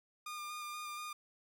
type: tone with vibrato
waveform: sawtooth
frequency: 1209 Hz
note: D6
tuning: 50 cents sharp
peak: -38 dBFS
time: 0.26-1.13 s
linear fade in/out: 5 ms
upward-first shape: square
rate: 4.2 Hz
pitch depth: 14 cents each way
effects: none